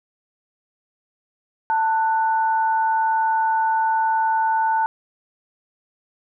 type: tone pair together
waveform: sine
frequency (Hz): 889.7 / 1480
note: A5 / F#6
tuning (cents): +19 / 0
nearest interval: major sixth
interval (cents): 881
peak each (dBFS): -17 / -27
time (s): 1.7-4.86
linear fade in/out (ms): 0
effects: none